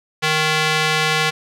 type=tone with band-pass filter; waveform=square; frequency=155.56 Hz; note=D#3; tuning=in tune; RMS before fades=-18 dBFS; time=0.22-1.31 s; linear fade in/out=20 ms; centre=2700 Hz; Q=0.86; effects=none